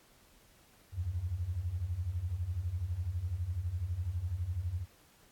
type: beating tone pair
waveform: sine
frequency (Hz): 80 / 92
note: D#2 / F#2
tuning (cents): +49 / -9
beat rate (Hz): 12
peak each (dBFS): -38 / -34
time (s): 0.92-4.86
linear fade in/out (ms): 50
effects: pink hiss -63 dBFS RMS until 5.31 s + AAC 64 kbps